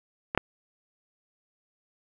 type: clicks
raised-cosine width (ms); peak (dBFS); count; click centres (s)
0.5; -13 / -6; 2; 0.349 / 0.376
effects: 8-bit